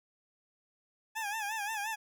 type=tone with vibrato; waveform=20% pulse; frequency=850 Hz; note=G#5; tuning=40 cents sharp; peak=-29 dBFS; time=1.15-1.96 s; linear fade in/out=20 ms; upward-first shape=sine; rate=5.7 Hz; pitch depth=100 cents each way; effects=none